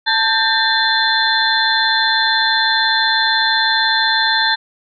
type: tone cluster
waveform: sine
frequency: 887 / 1582 / 1808 / 3534 / 4116 Hz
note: A5 / G6 / A6 / A7 / C8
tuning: +14 / +15 / +47 / +7 / -29 cents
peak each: -19 dBFS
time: 0.06-4.56 s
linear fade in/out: 20 ms
effects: none